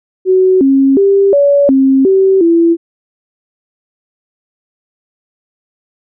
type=tone with pitch steps; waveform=sine; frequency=373.7 / 271.1 / 395.3 / 568 / 267.7 / 384.1 / 335.5 Hz; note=F#4 / C#4 / G4 / C#5 / C4 / G4 / E4; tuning=+17 / -38 / +15 / +42 / +40 / -35 / +31 cents; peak=-5 dBFS; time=0.25-2.77 s; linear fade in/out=50 ms; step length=360 ms; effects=none